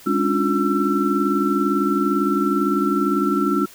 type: tone cluster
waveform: sine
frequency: 203.6 / 276.4 / 296.3 / 354.2 / 1340 Hz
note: G#3 / C#4 / D4 / F4 / E6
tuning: -34 / -5 / +15 / +24 / +28 cents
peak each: -23 dBFS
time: 0.06-3.66 s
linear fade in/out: 10 ms
effects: white hiss -45 dBFS RMS until 3.74 s